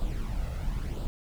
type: noise with flanger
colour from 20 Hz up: brown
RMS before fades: -31 dBFS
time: 0-1.07 s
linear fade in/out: 0 ms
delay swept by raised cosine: 0.24 to 1.54 ms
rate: 0.98 Hz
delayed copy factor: +0.55
effects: none